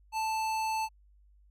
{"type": "tone with hard clipping", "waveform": "sine", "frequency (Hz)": 880, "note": "A5", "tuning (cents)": 0, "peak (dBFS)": -31, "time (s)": [0.12, 0.89], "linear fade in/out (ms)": 50, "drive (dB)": 18, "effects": ["added 50 Hz sine -58 dBFS peak until 1.5 s"]}